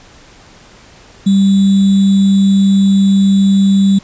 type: tone with sample-and-hold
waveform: sine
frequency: 196 Hz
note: G3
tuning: in tune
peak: -6 dBFS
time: 1.26-3.99 s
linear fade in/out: 10 ms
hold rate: 3675 Hz
effects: pink hiss -41 dBFS RMS until 4.03 s + resampled to 16000 Hz